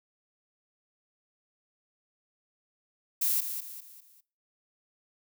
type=noise with echo; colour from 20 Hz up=violet; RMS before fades=-27 dBFS; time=3.21-3.41 s; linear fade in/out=10 ms; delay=200 ms; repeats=4; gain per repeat=-8 dB; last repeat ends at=4.21 s; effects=noise-tail reverb RT60 0.4 s tail -22 dB re dry